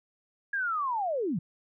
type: linear sweep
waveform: sine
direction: down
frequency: 1661.2 to 141.8 Hz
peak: -27 dBFS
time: 0.53-1.39 s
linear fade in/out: 5 ms
effects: none